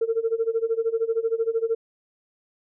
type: tone with tremolo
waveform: sine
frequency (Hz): 454.2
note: A#4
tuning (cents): -45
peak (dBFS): -17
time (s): 0.01-1.75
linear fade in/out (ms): 5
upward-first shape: sine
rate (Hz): 13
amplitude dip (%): 90
effects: tanh soft clip ceiling -14 dBFS